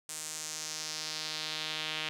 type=tone with band-pass filter sweep; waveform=sawtooth; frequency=155.56 Hz; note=D#3; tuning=in tune; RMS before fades=-38 dBFS; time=0.09-2.09 s; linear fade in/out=0 ms; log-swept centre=8200 to 3000 Hz; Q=2.2; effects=none